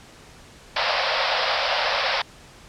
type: band-pass noise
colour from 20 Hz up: pink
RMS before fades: -23 dBFS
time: 0.76-2.22 s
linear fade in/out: 5 ms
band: 500 to 5300 Hz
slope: 96 dB/octave
effects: pink hiss -47 dBFS RMS until 2.68 s + low-pass 8000 Hz 12 dB/octave